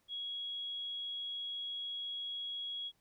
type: tone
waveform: sine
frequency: 3322 Hz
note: G#7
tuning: in tune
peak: -38 dBFS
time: 0.08-2.92 s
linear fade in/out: 50 ms
effects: pink hiss -75 dBFS RMS until 3 s